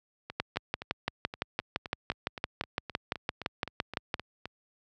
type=two click trains; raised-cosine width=0.3 ms; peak=-22 / -12 dBFS; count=17 / 23; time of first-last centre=0.3-4.456 / 0.4-4.141 s; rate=3.85 / 5.88 Hz; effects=high-pass 60 Hz 12 dB/octave